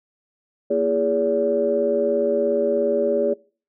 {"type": "tone cluster", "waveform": "sine", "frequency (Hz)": [236.1, 336.2, 413.2, 571], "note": ["A#3", "E4", "G#4", "D5"], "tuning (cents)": [22, 34, -9, -49], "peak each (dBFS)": [-27, -28, -21, -20], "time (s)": [0.7, 3.34], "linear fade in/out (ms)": 10, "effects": ["noise-tail reverb RT60 0.4 s tail -23 dB re dry", "tanh soft clip ceiling -7 dBFS"]}